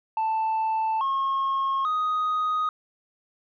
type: tone with pitch steps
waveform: sine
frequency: 883 / 1083 / 1248 Hz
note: A5 / C#6 / D#6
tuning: +6 / -41 / +5 cents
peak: -20 dBFS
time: 0.17-2.69 s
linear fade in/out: 2 ms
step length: 840 ms
effects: tanh soft clip ceiling -21 dBFS